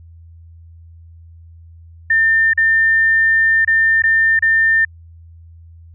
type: tone with dropouts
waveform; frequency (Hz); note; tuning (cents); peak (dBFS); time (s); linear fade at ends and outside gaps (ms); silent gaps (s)
sine; 1800; A6; +39; -10; 2.1-4.85; 5; 2.535-2.575 / 3.649-3.675 / 4.022-4.037 / 4.392-4.423
effects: added 83 Hz sine -38 dBFS peak until 5.94 s